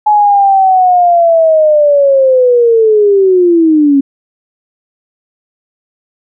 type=linear sweep; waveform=sine; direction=down; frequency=849 to 271.1 Hz; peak=-4 dBFS; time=0.06-4.01 s; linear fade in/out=10 ms; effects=none